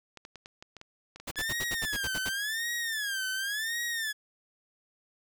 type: clicks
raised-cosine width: 0.2 ms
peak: -28 dBFS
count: 12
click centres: 0.173 / 0.251 / 0.357 / 0.459 / 0.625 / 0.767 / 0.814 / 1.16 / 1.2 / 1.289 / 1.358 / 1.639 s
type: noise bursts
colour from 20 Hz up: pink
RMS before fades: -36 dBFS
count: 10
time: 1.27-2.295 s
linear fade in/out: 10 ms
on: 44 ms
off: 65 ms
type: tone with vibrato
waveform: sawtooth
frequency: 1700 Hz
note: G#6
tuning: 40 cents sharp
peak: -27 dBFS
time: 1.36-4.13 s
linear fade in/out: 20 ms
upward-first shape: sine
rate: 0.91 Hz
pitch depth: 190 cents each way
effects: none